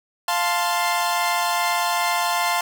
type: chord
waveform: sawtooth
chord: F major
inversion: none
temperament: equal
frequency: 698.5 / 880 / 1046.5 Hz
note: F5 / A5 / C6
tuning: 0 / 0 / 0 cents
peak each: -20 / -21 / -20 dBFS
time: 0.28-2.61 s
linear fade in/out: 2 ms
effects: none